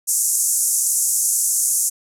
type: band-pass noise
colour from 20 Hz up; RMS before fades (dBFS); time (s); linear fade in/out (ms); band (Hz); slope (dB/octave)
pink; -19; 0.07-1.9; 20; 6400 to 12000; 48
effects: none